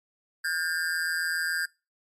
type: tone with amplitude modulation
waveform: square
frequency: 1605 Hz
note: G6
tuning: 40 cents sharp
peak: -23 dBFS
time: 0.44-1.66 s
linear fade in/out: 10 ms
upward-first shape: sine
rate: 167 Hz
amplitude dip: 90%
effects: noise-tail reverb RT60 0.3 s tail -25 dB re dry + MP3 64 kbps

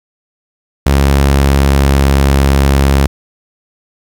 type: tone with pitch glide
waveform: sawtooth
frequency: 69.3 to 68.78 Hz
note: C#2 to C#2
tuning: 0 to -13 cents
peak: -3 dBFS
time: 0.86-3.07 s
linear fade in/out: 5 ms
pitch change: -13 cents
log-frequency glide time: 1.16-2.25 s
effects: 7-bit

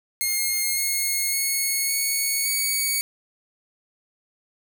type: tone with pitch steps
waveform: 5% pulse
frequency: 2137 / 2163 / 2189 / 2216 / 2243 Hz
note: C7 / C#7 / C#7 / C#7 / C#7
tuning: +36 / -43 / -22 / -1 / +20 cents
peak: -12 dBFS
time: 0.21-3.01 s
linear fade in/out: 0 ms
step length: 560 ms
effects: 8-bit

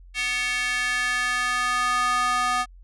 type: tone with high-pass filter sweep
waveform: square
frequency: 247.2 Hz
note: B3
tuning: 2 cents sharp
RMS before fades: -24 dBFS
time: 0.14-2.66 s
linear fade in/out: 50 ms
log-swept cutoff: 2300 to 1000 Hz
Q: 3.1
effects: added 44 Hz sine -44 dBFS peak until 2.83 s + resampled to 24000 Hz

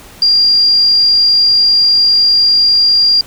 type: tone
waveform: sine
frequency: 4785 Hz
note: D8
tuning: 32 cents sharp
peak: -6 dBFS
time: 0.22-3.21 s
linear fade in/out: 2 ms
effects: pink hiss -37 dBFS RMS until 3.26 s

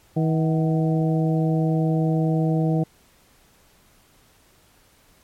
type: harmonic tone with a mistuned harmonic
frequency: 160 Hz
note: D#3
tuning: 49 cents sharp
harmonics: 1 / 2 / 3 / 4 / 5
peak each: -19 / -25 / -29 / -31 / -33 dBFS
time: 0.16-2.84 s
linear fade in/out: 10 ms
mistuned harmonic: 5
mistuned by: -100 cents
effects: pink hiss -57 dBFS RMS until 5.23 s + MP3 64 kbps

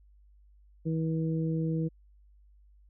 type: harmonic tone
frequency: 161.1 Hz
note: E3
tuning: 39 cents flat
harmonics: 1 / 2 / 3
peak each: -28 / -34 / -38 dBFS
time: 0.85-1.89 s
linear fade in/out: 20 ms
effects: added 50 Hz sine -56 dBFS peak until 2.89 s

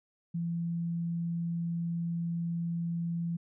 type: tone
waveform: sine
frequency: 169.2 Hz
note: E3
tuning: 45 cents sharp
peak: -30 dBFS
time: 0.34-3.37 s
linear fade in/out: 10 ms
effects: none

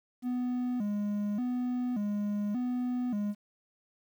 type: tone with vibrato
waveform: triangle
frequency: 226.2 Hz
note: A3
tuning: 48 cents sharp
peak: -27 dBFS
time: 0.22-3.35 s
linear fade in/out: 50 ms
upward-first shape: square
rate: 0.86 Hz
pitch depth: 160 cents each way
effects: 10-bit

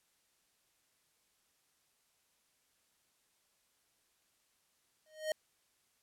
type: tone with exponential growth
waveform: square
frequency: 622 Hz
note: D#5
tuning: 1 cent flat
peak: -30 dBFS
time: 5.06-5.32 s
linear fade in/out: 2 ms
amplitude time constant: 56 ms
effects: white hiss -75 dBFS RMS until 6.02 s + low-pass 12000 Hz 12 dB/octave

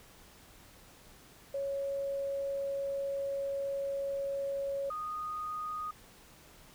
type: tone pair in turn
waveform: sine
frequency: 554 / 1237.6 Hz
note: C#5 / D#6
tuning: -1 / -10 cents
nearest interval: octave + major second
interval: 1391 cents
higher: second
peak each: -32 / -35 dBFS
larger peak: first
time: 1.54-4.9 / 4.9-5.91 s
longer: first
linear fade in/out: 5 ms
effects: pink hiss -57 dBFS RMS until 6.74 s

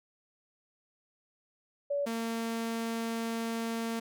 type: tone pair in turn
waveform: sine / sawtooth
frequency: 570 / 228.4 Hz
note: C#5 / A#3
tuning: +48 / -35 cents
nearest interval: octave + major third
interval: 1583 cents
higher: first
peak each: -28 dBFS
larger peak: neither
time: 1.9-2.06 / 2.06-4 s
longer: second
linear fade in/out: 10 ms
effects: none

